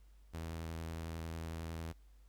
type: tone with vibrato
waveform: sawtooth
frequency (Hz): 81.8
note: E2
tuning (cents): -13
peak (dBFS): -37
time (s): 0.33-1.93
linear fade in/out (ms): 20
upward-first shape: sine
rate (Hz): 11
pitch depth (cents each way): 22
effects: added 50 Hz sine -58 dBFS peak until 2.28 s + pink hiss -75 dBFS RMS until 2.28 s